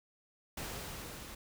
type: noise with level ramp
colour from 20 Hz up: pink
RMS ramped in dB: -41 to -48 dBFS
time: 0.57-1.35 s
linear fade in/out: 5 ms
effects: none